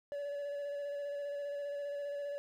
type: tone with vibrato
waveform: triangle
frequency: 572 Hz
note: D5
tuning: 46 cents flat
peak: -35 dBFS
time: 0.12-2.38 s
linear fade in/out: 0 ms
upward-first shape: square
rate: 15 Hz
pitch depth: 14 cents each way
effects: 11-bit